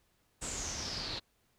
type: noise with low-pass filter sweep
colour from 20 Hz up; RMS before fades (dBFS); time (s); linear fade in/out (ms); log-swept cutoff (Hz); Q
pink; -39; 0.41-1.2; 20; 8000 to 4000; 6.9
effects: pink hiss -73 dBFS RMS until 1.58 s